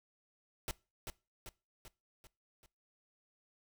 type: noise with echo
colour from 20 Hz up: pink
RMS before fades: -38 dBFS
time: 0.68-0.71 s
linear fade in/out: 0 ms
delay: 390 ms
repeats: 5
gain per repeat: -5 dB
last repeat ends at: 2.66 s
effects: noise-tail reverb RT60 0.3 s tail -22 dB re dry